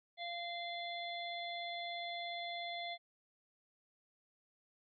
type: harmonic tone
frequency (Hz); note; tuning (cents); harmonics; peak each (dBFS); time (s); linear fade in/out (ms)
691; F5; -19; 1 / 3 / 5 / 6; -43 / -46 / -46 / -52; 0.17-2.98; 50
effects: none